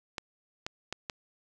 clicks, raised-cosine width 0.2 ms, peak -17 dBFS, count 4, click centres 0.182 / 0.665 / 0.926 / 1.098 s, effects none

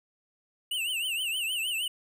square tone with vibrato, 2839 Hz, F7, 28 cents sharp, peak -29 dBFS, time 0.71-1.88 s, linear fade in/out 5 ms, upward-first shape triangle, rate 6.4 Hz, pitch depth 170 cents each way, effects none

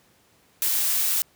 blue noise, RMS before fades -23 dBFS, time 0.62-1.22 s, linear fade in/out 0 ms, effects pink hiss -60 dBFS RMS until 1.35 s + high-pass 80 Hz 12 dB/octave

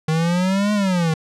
square exponential two-way sweep, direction up then down, 155.56 to 211.7 to 155.56 Hz, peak -17 dBFS, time 0.08-1.14 s, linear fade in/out 5 ms, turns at 0.73 s, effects low-pass 8000 Hz 12 dB/octave

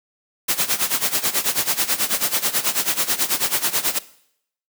white noise with tremolo, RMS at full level -18 dBFS, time 0.48-3.99 s, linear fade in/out 10 ms, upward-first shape sine, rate 9.2 Hz, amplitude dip 85%, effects noise-tail reverb RT60 0.7 s tail -18 dB re dry + high-pass 150 Hz 12 dB/octave

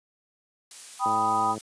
blue noise, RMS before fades -40 dBFS, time 0.71-1.61 s, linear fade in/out 2 ms
sine chord, G augmented, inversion none, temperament equal, 784 / 987.8 / 1244.5 Hz, G5 / B5 / D#6, 0 / 0 / 0 cents, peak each -26 dBFS, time 0.99-1.56 s, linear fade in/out 50 ms
click train, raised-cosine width 2 ms, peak -22 dBFS, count 57, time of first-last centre 1.06-1.579 s, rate 108 Hz
effects high-pass 150 Hz 12 dB/octave + resampled to 22050 Hz

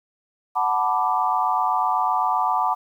sine chord, B minor seventh, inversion second, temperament equal, 740 / 880 / 987.8 / 1174.7 Hz, F#5 / A5 / B5 / D6, 0 / 0 / 0 / 0 cents, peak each -24 dBFS, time 0.55-2.75 s, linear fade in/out 20 ms, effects 9-bit

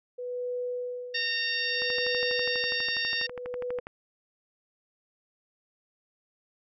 sine tone with tremolo, 493.9 Hz, B4, in tune, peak -29 dBFS, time 0.18-3.8 s, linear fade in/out 10 ms, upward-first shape sine, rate 0.61 Hz, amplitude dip 90%
harmonic tone, 919 Hz, A#5, 25 cents flat, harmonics 2 / 3 / 4 / 5 / 6, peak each -31 / -33 / -34 / -35 / -36 dBFS, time 1.14-3.27 s, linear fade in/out 10 ms
click train, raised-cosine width 0.5 ms, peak -24 dBFS, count 26, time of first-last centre 1.82-3.869 s, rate 12.2 Hz
effects none

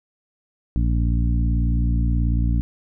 harmonic tone with a mistuned harmonic, 58.27 Hz, A#1, in tune, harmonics 1 / 2 / 3 / 4 / 5, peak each -18 / -24 / -28 / -30 / -32 dBFS, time 0.76-2.61 s, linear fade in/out 0 ms, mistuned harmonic 1, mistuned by +16 cents, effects none

